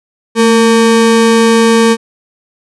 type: ring-modulated tone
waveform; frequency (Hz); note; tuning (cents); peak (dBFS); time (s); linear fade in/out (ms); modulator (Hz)
square; 341.6; F4; -38; -3; 0.35-1.97; 50; 118
effects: resampled to 24000 Hz